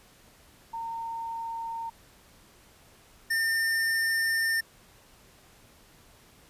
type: tone pair in turn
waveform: sine / square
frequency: 915 / 1806.4 Hz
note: A#5 / A6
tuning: -32 / +45 cents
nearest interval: octave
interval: 1177 cents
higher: second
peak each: -32 / -25 dBFS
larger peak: second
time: 0.73-1.9 / 3.3-4.61 s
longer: second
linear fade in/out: 10 ms
effects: pink hiss -57 dBFS RMS until 6.49 s + resampled to 32000 Hz